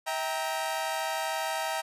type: chord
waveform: sawtooth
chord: E diminished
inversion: none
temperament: equal with one note detuned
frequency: 645.7 / 784 / 932.3 Hz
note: E5 / G5 / Bb5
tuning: -36 / 0 / 0 cents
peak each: -30 dBFS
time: 0.06-1.82 s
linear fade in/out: 20 ms
effects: resampled to 32000 Hz